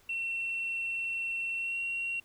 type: tone with pitch glide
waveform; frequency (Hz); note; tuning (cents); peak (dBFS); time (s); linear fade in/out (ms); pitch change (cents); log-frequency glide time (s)
sine; 2711 to 2741; E7 to F7; +48 to -33; -30; 0.09-2.2; 5; +19; 1.57-1.79
effects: tanh soft clip ceiling -27 dBFS + pink hiss -63 dBFS RMS until 2.24 s